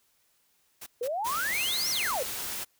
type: noise bursts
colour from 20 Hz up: white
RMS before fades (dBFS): -42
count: 4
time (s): 0.81-1.51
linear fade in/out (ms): 10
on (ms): 55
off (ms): 160
type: exponential two-way sweep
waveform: sine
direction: up then down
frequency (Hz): 461.5 to 5970 to 461.5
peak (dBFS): -28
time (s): 1.01-2.23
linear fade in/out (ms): 5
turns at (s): 1.9
type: noise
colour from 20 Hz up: white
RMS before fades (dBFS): -35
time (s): 1.25-2.65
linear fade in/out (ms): 20
type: tone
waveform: 5% pulse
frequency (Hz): 2093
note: C7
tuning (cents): 0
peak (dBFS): -24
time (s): 1.53-2.11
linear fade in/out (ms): 0
effects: white hiss -69 dBFS RMS until 2.79 s